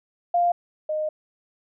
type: tone pair in turn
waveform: sine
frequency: 698.5 / 616.1 Hz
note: F5 / D#5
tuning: 0 / -17 cents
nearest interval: major second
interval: 217 cents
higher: first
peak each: -17 / -23 dBFS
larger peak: first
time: 0.34-0.52 / 0.89-1.09 s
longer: second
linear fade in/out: 5 ms
effects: none